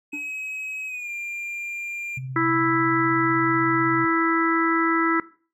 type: tone with pitch glide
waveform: triangle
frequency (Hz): 2548 to 2391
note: D#7 to D7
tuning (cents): +41 to +30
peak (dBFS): -28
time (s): 0.12-2.19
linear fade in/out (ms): 20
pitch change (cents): -111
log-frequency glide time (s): 0.87-1.1
type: tone with exponential decay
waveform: triangle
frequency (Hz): 293.7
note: D4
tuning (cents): 0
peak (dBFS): -27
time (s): 0.13-0.32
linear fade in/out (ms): 5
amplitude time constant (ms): 40
type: tone with tremolo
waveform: sine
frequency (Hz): 130.81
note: C3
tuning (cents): 0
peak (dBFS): -28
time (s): 2.17-4.05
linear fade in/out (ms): 5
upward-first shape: sine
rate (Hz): 16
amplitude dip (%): 25
type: harmonic tone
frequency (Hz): 329.6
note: E4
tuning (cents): 0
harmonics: 1 / 3 / 4 / 5 / 6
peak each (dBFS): -22 / -30 / -23 / -31 / -27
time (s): 2.36-5.2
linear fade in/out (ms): 2
effects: noise-tail reverb RT60 0.4 s tail -18 dB re dry